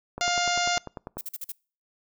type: click train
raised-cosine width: 1 ms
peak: -21 dBFS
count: 11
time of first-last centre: 0.18-1.17 s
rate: 10.1 Hz
type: harmonic tone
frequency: 704 Hz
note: F5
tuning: 14 cents sharp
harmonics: 1 / 2 / 3 / 4 / 5 / 6 / 7 / 8 / 9 / 10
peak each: -27 / -30 / -32 / -33 / -34 / -35 / -35 / -36 / -37 / -37 dBFS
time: 0.21-0.78 s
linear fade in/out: 0 ms
type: noise bursts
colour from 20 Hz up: violet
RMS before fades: -34 dBFS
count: 5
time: 1.18-1.52 s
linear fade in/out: 5 ms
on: 32 ms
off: 45 ms
effects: noise-tail reverb RT60 0.4 s tail -26 dB re dry